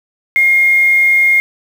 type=tone with quantisation; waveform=sine; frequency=2135 Hz; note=C7; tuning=34 cents sharp; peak=-7 dBFS; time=0.36-1.4 s; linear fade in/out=0 ms; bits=5; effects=none